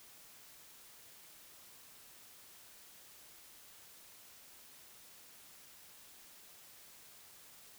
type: silence
effects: white hiss -58 dBFS RMS until 7.78 s